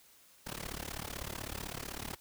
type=noise with amplitude modulation; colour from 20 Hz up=pink; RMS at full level=-38 dBFS; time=0.46-2.16 s; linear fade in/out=10 ms; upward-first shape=sine; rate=35.9 Hz; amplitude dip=95%; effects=white hiss -62 dBFS RMS until 2.2 s